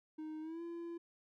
triangle tone with pitch glide, 311.1 to 339.3 Hz, D#4 to F4, 0 to -50 cents, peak -40 dBFS, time 0.18-0.98 s, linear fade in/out 10 ms, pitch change +150 cents, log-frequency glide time 0.41-0.62 s, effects none

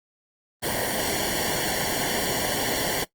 pink noise with comb filter, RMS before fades -26 dBFS, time 0.62-3.05 s, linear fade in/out 20 ms, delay 0.79 ms, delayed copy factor -0.85, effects noise-tail reverb RT60 0.1 s tail -19 dB re dry + Opus 32 kbps

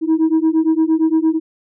sine beating tone pair, 315.8 / 324.5 Hz, D#4 / E4, +26 / -27 cents, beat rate 8.7 Hz, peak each -13 dBFS, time 0.01-1.4 s, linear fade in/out 50 ms, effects tanh soft clip ceiling -9 dBFS

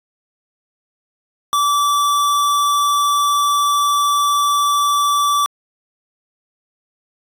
square tone, 1159 Hz, D6, 23 cents flat, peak -14 dBFS, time 1.53-5.46 s, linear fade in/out 0 ms, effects resampled to 32000 Hz

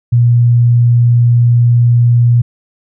sine tone, 119.7 Hz, A#2, 46 cents sharp, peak -5 dBFS, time 0.12-2.42 s, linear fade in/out 10 ms, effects none

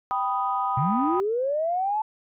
sine chord, G augmented, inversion none, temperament equal, 784 / 987.8 / 1244.5 Hz, G5 / B5 / D#6, 0 / 0 / 0 cents, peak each -27 dBFS, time 0.11-1.2 s, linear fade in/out 0 ms
sine linear sweep, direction up, 120.4 to 880 Hz, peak -22 dBFS, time 0.77-2.02 s, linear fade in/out 5 ms
effects tanh soft clip ceiling -11 dBFS

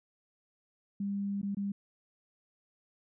sine tone with dropouts, 200 Hz, G3, 35 cents sharp, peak -31 dBFS, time 1-1.72 s, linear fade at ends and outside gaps 5 ms, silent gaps 1.416-1.429 / 1.548-1.569 s, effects none

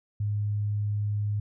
sine tone, 103.83 Hz, G#2, in tune, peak -25 dBFS, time 0.2-1.4 s, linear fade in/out 5 ms, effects none

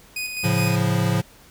sawtooth tone with tremolo, 2489 Hz, D#7, in tune, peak -22 dBFS, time 0.16-0.76 s, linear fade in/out 5 ms, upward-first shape square, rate 4.8 Hz, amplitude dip 40%
square chord, A augmented, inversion none, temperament equal, 110 / 138.59 / 174.61 Hz, A2 / C#3 / E#3, 0 / 0 / 0 cents, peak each -23 / -25 / -23 dBFS, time 0.43-1.22 s, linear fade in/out 20 ms
effects pink hiss -50 dBFS RMS until 1.5 s

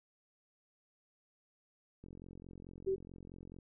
click train, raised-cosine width 3 ms, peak -39 dBFS, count 70, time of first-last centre 2.04-3.587 s, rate 44.6 Hz
sine tone, 384.3 Hz, G4, 34 cents flat, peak -30 dBFS, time 2.86-2.96 s, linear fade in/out 20 ms
effects none

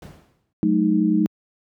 brown noise with exponential decay, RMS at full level -32 dBFS, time 0.02-0.53 s, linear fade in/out 2 ms, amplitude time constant 110 ms
sine chord, D# diminished, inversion first, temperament equal with one note detuned, 185 / 215.7 / 311.1 Hz, F#3 / A3 / D#4, 0 / -34 / 0 cents, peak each -21 / -20 / -19 dBFS, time 0.63-1.26 s, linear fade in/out 0 ms
effects high-pass 100 Hz 12 dB/octave

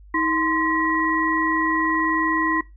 sine tone cluster, 318.7 / 1038 / 1917 Hz, D#4 / C6 / A#6, +42 / -14 / +48 cents, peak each -23 dBFS, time 0.14-2.61 s, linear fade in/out 5 ms, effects noise-tail reverb RT60 0.2 s tail -19 dB re dry + added 50 Hz sine -43 dBFS peak until 2.76 s

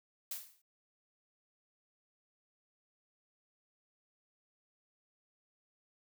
blue noise with exponential decay, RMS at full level -37 dBFS, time 0.31-0.62 s, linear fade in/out 5 ms, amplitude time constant 66 ms, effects none

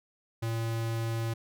square tone, 114.1 Hz, A#2, 37 cents flat, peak -30 dBFS, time 0.42-1.34 s, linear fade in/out 10 ms, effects none

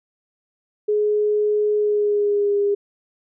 sine tone with pitch glide, 420 to 405.7 Hz, G#4 to G#4, +19 to -41 cents, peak -16 dBFS, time 0.88-2.75 s, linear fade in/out 10 ms, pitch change -60 cents, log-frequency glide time 1.77-2.57 s, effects none

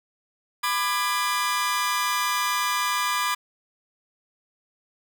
sawtooth chord, G# diminished, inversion first, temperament just, 996.7 / 1196.1 / 1661.2 Hz, B5 / D6 / G#6, +16 / +31 / 0 cents, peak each -23 / -22 / -27 dBFS, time 0.63-3.35 s, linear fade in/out 10 ms, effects none

